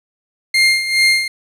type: tone with tremolo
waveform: 30% pulse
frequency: 2116 Hz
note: C7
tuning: 19 cents sharp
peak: -6 dBFS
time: 0.54-1.28 s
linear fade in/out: 5 ms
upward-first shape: sine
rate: 2.4 Hz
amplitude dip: 70%
effects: low-pass 10000 Hz 12 dB/octave + 8-bit